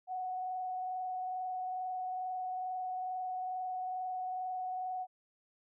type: tone with frequency modulation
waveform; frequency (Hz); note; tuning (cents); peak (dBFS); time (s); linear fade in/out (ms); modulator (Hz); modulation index
sine; 740; F#5; 0; -35; 0.07-5.07; 50; 22.3; 0.4
effects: none